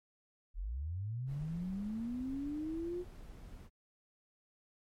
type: linear sweep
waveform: sine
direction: up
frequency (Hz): 36.23 to 363.6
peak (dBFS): -36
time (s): 0.54-3.05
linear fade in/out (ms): 50
type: noise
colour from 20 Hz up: brown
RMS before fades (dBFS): -50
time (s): 1.26-3.7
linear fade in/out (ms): 50
effects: MP3 64 kbps